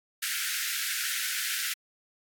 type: high-pass noise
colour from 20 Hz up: pink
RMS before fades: -31 dBFS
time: 0.22-1.74 s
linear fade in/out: 10 ms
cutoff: 1400 Hz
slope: 96 dB/octave
effects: AAC 64 kbps